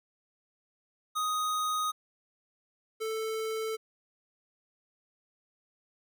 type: tone pair in turn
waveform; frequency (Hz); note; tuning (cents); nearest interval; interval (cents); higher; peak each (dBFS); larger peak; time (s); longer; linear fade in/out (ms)
square; 1248 / 441.2; D#6 / A4; +5 / +5; octave + tritone; 1800; first; -29 / -32; first; 1.15-1.92 / 3-3.77; neither; 20
effects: none